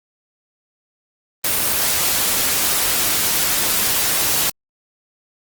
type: noise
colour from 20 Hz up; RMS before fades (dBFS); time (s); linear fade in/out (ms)
white; -18; 1.44-4.5; 5
effects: Opus 24 kbps